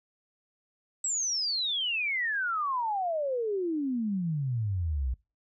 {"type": "exponential sweep", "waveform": "sine", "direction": "down", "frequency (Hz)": [7902, 59.4], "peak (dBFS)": -27, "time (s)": [1.04, 5.14], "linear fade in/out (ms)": 5, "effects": ["noise-tail reverb RT60 0.3 s tail -24 dB re dry"]}